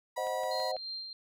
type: tone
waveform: 35% pulse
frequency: 972 Hz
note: B5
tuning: 28 cents flat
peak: -36 dBFS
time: 0.16-0.72 s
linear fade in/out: 10 ms
type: chord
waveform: sine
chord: C diminished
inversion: none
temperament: equal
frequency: 523.3 / 622.3 / 740 Hz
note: C5 / Eb5 / Gb5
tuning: 0 / 0 / 0 cents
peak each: -36 dBFS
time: 0.17-0.77 s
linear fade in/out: 10 ms
type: click train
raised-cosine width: 0.3 ms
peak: -34 dBFS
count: 4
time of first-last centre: 0.27-0.767 s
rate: 6.04 Hz
type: tone with tremolo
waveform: sine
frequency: 4174 Hz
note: C8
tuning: 5 cents flat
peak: -36 dBFS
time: 0.51-1.13 s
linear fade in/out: 2 ms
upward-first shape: sine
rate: 3 Hz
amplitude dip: 45%
effects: none